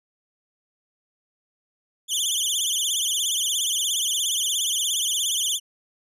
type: tone with vibrato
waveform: 20% pulse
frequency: 3250 Hz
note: G#7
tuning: 38 cents flat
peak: -16 dBFS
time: 2.08-5.6 s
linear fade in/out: 50 ms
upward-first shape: triangle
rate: 17 Hz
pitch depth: 200 cents each way
effects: none